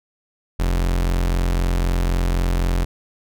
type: tone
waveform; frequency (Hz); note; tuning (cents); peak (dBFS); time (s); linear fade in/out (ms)
40% pulse; 43.92; F1; +11; -16; 0.59-2.85; 10
effects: none